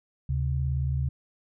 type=tone pair together; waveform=sine; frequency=74.4 / 132.73 Hz; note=D2 / C3; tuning=+23 / +25 cents; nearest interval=minor seventh; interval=1002 cents; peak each=-27 dBFS; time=0.29-1.09 s; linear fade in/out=5 ms; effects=none